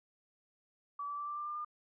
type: tone with pitch steps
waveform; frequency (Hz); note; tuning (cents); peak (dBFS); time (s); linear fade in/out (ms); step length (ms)
sine; 1149 / 1158.3 / 1167.7 / 1177.2 / 1186.8 / 1196.4 / 1206.1; D6 / D6 / D6 / D6 / D6 / D6 / D6; -38 / -24 / -10 / +4 / +18 / +32 / +46; -37; 0.99-1.648; 5; 94
effects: none